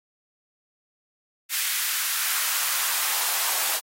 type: noise with high-pass filter sweep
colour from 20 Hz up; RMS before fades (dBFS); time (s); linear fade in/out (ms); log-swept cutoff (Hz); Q
white; -25; 1.49-3.81; 50; 1800 to 730; 1.4
effects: AAC 48 kbps